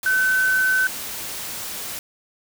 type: tone in noise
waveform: sine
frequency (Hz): 1522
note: F#6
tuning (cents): +48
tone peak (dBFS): -16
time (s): 0.06-0.87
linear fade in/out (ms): 2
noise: white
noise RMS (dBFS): -31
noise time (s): 0.03-1.99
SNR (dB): +12
effects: none